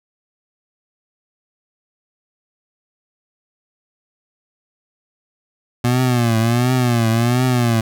25% pulse tone with vibrato, 120 Hz, B2, 49 cents flat, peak -10 dBFS, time 5.84-7.81 s, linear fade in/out 5 ms, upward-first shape triangle, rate 1.4 Hz, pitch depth 130 cents each way, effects none

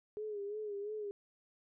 sine tone with vibrato, 415.3 Hz, G#4, in tune, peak -38 dBFS, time 0.17-1.11 s, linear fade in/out 0 ms, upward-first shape sine, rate 2.9 Hz, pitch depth 65 cents each way, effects none

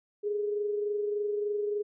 sine tone pair together, 413.6 / 437 Hz, G#4 / A4, -7 / -12 cents, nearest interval minor second, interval 95 cents, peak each -28 / -40 dBFS, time 0.23-1.83 s, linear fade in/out 20 ms, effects none

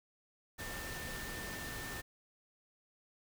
sine tone in noise, 1795 Hz, A6, 34 cents sharp, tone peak -46 dBFS, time 0.58-2.02 s, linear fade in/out 20 ms, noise pink, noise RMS -44 dBFS, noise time 0.58-2.02 s, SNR -5 dB, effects none

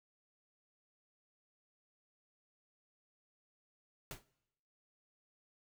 pink noise with exponential decay, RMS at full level -41 dBFS, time 4.11-4.25 s, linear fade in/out 1 ms, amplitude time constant 30 ms, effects noise-tail reverb RT60 0.9 s tail -22 dB re dry

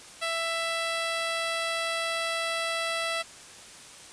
10% pulse tone, 663 Hz, E5, 10 cents sharp, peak -19 dBFS, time 0.21-3.23 s, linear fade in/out 20 ms, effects white hiss -47 dBFS RMS until 4.12 s + resampled to 22050 Hz

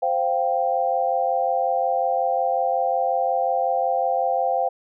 sine chord, C suspended fourth, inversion none, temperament equal, 523.3 / 698.5 / 784 Hz, C5 / F5 / G5, 0 / 0 / 0 cents, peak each -24 / -23 / -23 dBFS, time 0.02-4.69 s, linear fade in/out 10 ms, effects none

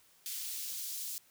white noise with high-pass filter sweep, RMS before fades -40 dBFS, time 0.26-1.18 s, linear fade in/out 0 ms, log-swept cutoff 3300 to 5000 Hz, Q 0.9, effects white hiss -65 dBFS RMS until 1.3 s

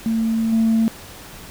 sine tone with level steps, 224.7 Hz, A3, 37 cents sharp, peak -16 / -12 dBFS, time 0.06-0.88 s, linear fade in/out 0 ms, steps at 0.52 s, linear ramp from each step 10 ms, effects tanh soft clip ceiling -11 dBFS + pink hiss -39 dBFS RMS until 1.5 s

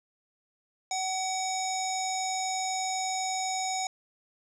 square tone with low-pass filter, 756 Hz, F#5, 37 cents sharp, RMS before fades -31 dBFS, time 0.91-3.87 s, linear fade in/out 2 ms, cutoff 6500 Hz, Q 8.3, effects none

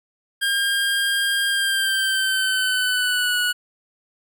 25% pulse tone with pitch glide, 1608 to 1466 Hz, G6 to F#6, +44 to -16 cents, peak -15 dBFS, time 0.41-3.53 s, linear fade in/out 20 ms, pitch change -160 cents, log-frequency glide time 1.48-3.39 s, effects none

